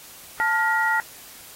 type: tone cluster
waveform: sine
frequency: 883 / 1408 / 1907 Hz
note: A5 / F6 / A#6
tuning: +6 / +14 / +39 cents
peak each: -23 dBFS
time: 0.4-1 s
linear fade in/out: 0 ms
effects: white hiss -44 dBFS RMS until 1.55 s + AAC 48 kbps